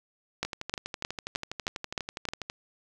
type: two click trains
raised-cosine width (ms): 0.2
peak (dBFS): -11 / -17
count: 7 / 26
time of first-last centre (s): 0.43-2.288 / 0.45-2.499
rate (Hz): 3.23 / 12.2
effects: none